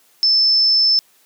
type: tone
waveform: sine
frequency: 5274 Hz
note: E8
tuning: in tune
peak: -11 dBFS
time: 0.23-0.99 s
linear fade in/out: 0 ms
effects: white hiss -55 dBFS RMS until 1.25 s + high-pass 200 Hz 12 dB/octave